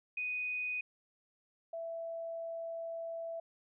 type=tone pair in turn; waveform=sine; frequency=2489 / 663.5 Hz; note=D#7 / E5; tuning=0 / +11 cents; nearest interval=octave + major seventh; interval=2289 cents; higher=first; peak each=-34 / -38 dBFS; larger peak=first; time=0.17-0.81 / 1.73-3.4 s; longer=second; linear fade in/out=5 ms; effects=none